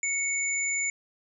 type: tone pair together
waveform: sine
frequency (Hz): 2217 / 7039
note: C#7 / A8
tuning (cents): 0 / 0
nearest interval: octave + minor sixth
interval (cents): 2000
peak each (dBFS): -28 / -29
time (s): 0.03-0.9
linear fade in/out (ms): 2
effects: none